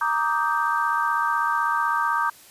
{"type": "chord", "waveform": "sine", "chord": "Eb major seventh", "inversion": "second", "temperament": "equal with one note detuned", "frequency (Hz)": [932.3, 1168.6, 1244.5, 1568], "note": ["Bb5", "D6", "Eb6", "G6"], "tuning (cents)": [0, -9, 0, 0], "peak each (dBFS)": [-25, -25, -27, -26], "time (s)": [0.01, 2.3], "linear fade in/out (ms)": 5, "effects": ["white hiss -49 dBFS RMS until 2.5 s", "resampled to 32000 Hz"]}